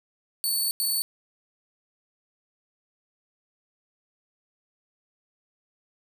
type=tone bursts at uneven times; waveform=10% pulse; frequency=4479 Hz; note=C#8; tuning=17 cents sharp; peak=-17 dBFS; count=2; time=0.44-0.71 / 0.8-1.02 s; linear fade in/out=0 ms; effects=none

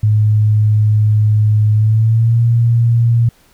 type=tone with pitch glide; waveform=sine; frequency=106.7 to 117.03 Hz; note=G#2 to A#2; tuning=+47 to +7 cents; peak=-8 dBFS; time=0.03-3.29 s; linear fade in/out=5 ms; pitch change=+160 cents; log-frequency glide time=1.73-2.41 s; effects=pink hiss -51 dBFS RMS until 3.53 s

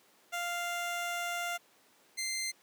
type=tone pair in turn; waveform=15% pulse; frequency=697 / 2084 Hz; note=F5 / C7; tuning=-4 / -7 cents; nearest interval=octave + perfect fifth; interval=1897 cents; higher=second; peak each=-27 dBFS; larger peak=neither; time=0.32-1.58 / 2.17-2.52 s; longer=first; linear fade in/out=20 ms; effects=pink hiss -64 dBFS RMS until 2.62 s + high-pass 300 Hz 12 dB/octave

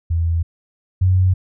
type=tone pair in turn; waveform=sine; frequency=83.3 / 92.64 Hz; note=E2 / F#2; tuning=+19 / +3 cents; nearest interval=major second; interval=184 cents; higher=second; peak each=-15 / -11 dBFS; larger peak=second; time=0.1-0.43 / 1.01-1.34 s; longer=neither; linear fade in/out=10 ms; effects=none

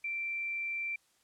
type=tone; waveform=sine; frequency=2349 Hz; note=D7; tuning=in tune; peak=-33 dBFS; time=0.04-0.96 s; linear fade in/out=5 ms; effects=white hiss -70 dBFS RMS until 1.23 s + low-pass 10000 Hz 12 dB/octave

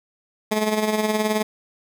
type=tone with tremolo; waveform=15% pulse; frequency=214.6 Hz; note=A3; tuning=43 cents flat; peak=-11 dBFS; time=0.51-1.43 s; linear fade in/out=10 ms; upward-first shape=sine; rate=19 Hz; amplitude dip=55%; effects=none

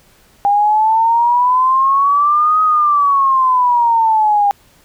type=exponential two-way sweep; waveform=sine; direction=up then down; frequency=803 to 1263 to 803 Hz; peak=-9 dBFS; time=0.45-4.51 s; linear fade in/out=0 ms; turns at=2.62 s; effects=pink hiss -50 dBFS RMS until 4.84 s

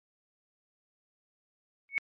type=tone with exponential growth; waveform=sine; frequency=2217 Hz; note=C#7; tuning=in tune; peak=-21 dBFS; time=1.89-1.98 s; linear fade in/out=0 ms; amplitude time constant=19 ms; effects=MP3 32 kbps

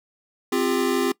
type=chord; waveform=square; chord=C suspended fourth; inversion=none; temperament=equal with one note detuned; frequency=261.6 / 349.2 / 400.2 Hz; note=C4 / F4 / G4; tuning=0 / 0 / +36 cents; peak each=-25 dBFS; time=0.52-1.12 s; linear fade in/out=5 ms; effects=noise-tail reverb RT60 0.1 s tail -20 dB re dry

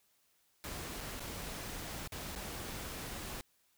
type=noise with dropouts; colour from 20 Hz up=pink; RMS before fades=-43 dBFS; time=0.64-3.41 s; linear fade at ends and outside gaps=0 ms; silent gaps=1.005-1.009 / 1.196-1.204 / 2.075-2.121 / 2.352-2.36 s; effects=white hiss -73 dBFS RMS until 3.77 s

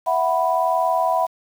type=chord; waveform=sine; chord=E suspended second; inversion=none; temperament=equal; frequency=659.3 / 740 / 987.8 Hz; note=E5 / F#5 / B5; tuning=0 / 0 / 0 cents; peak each=-21 dBFS; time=0.06-1.27 s; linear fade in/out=20 ms; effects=7-bit

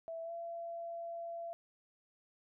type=tone with pitch glide; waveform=sine; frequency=659.3 to 677.1 Hz; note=E5 to E5; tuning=0 to +46 cents; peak=-40 dBFS; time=0.08-1.53 s; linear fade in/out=0 ms; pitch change=+46 cents; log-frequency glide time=0.23-0.32 s; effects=none

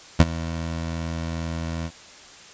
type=tone with ADSR envelope; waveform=20% pulse; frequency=82.41 Hz; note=E2; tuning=in tune; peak=-3 dBFS; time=0.19-1.91 s; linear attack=15 ms; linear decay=37 ms; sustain=-19 dB; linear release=55 ms; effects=white hiss -45 dBFS RMS until 2.53 s + resampled to 16000 Hz

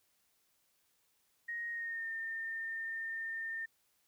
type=tone with pitch glide; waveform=sine; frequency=1873 to 1812.3 Hz; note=A#6 to A#6; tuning=+8 to -49 cents; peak=-37 dBFS; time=1.48-3.66 s; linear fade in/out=10 ms; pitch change=-57 cents; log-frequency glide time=1.7-2.1 s; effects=white hiss -75 dBFS RMS until 4.07 s

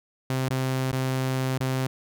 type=tone with dropouts; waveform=sawtooth; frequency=130.81 Hz; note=C3; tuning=in tune; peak=-20 dBFS; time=0.3-1.87 s; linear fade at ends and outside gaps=2 ms; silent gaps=0.487-0.504 / 0.916-0.929 / 1.58-1.604 s; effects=none

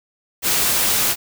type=noise; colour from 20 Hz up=white; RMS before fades=-18 dBFS; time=0.42-1.16 s; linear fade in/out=50 ms; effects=none

